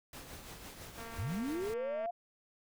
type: noise with tremolo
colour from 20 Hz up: pink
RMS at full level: -47 dBFS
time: 0.13-1.74 s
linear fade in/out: 2 ms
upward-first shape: triangle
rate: 6 Hz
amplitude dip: 50%
type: click train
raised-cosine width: 0.5 ms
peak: -34 dBFS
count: 248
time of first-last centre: 0.98-2.059 s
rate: 229 Hz
type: linear sweep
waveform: sine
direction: up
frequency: 76 to 713 Hz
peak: -34 dBFS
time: 1.18-2.11 s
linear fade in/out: 10 ms
effects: none